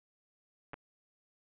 clicks, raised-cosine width 0.5 ms, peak -28 dBFS, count 2, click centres 0.734 / 0.741 s, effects resampled to 8000 Hz

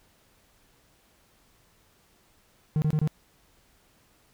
triangle tone bursts, 153.2 Hz, D#3, 27 cents flat, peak -19 dBFS, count 4, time 2.76-3.075 s, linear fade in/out 0 ms, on 60 ms, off 25 ms, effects pink hiss -63 dBFS RMS until 4.33 s

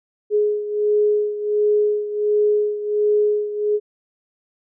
sine beating tone pair, 418.5 / 419.9 Hz, G#4 / G#4, +13 / +19 cents, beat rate 1.4 Hz, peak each -17 / -22 dBFS, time 0.3-3.8 s, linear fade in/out 50 ms, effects none

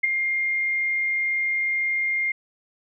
sine tone with ADSR envelope, 2117 Hz, C7, 20 cents sharp, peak -14 dBFS, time 0.03-2.32 s, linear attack 12 ms, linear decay 13 ms, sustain -7 dB, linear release 6 ms, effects none

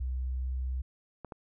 sine tone with pitch glide, 63.7 to 64.25 Hz, C2 to C2, -46 to -31 cents, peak -30 dBFS, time 0-0.82 s, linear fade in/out 10 ms, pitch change +15 cents, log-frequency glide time 0.18-0.7 s
clicks, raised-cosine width 1 ms, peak -27 dBFS, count 2, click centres 1.247 / 1.322 s
effects none

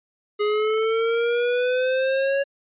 square exponential sweep, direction up, 415 to 558 Hz, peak -20 dBFS, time 0.39-2.44 s, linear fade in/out 20 ms, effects resampled to 8000 Hz

